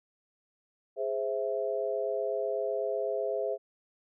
sine chord, Ab augmented, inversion none, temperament equal, 415.3 / 523.3 / 659.3 Hz, Ab4 / C5 / E5, 0 / 0 / 0 cents, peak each -33 dBFS, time 0.96-3.58 s, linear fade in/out 50 ms, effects none

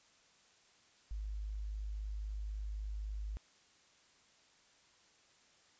sine tone, 51.91 Hz, G#1, in tune, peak -38 dBFS, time 1.11-3.37 s, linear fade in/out 0 ms, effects white hiss -67 dBFS RMS until 5.79 s + resampled to 16000 Hz

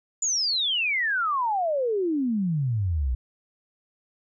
sine exponential sweep, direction down, 7100 to 58.5 Hz, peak -22 dBFS, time 0.22-3.15 s, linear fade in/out 5 ms, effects none

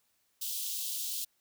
white high-pass noise, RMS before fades -36 dBFS, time 0.41-1.25 s, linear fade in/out 10 ms, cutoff 3000 Hz, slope 48 dB/octave, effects white hiss -74 dBFS RMS until 1.4 s

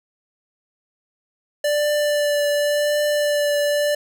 square tone with vibrato, 587.3 Hz, D5, in tune, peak -18 dBFS, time 1.64-3.95 s, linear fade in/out 5 ms, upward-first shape triangle, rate 0.9 Hz, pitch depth 16 cents each way, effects none

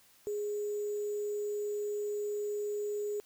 sine tone with sample-and-hold, 415.3 Hz, G#4, in tune, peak -32 dBFS, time 0.27-3.2 s, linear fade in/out 0 ms, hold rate 7350 Hz, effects white hiss -63 dBFS RMS until 3.25 s

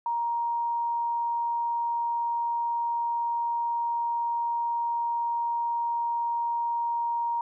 sine tone, 939 Hz, A#5, 12 cents sharp, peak -25 dBFS, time 0.06-7.41 s, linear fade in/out 2 ms, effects none

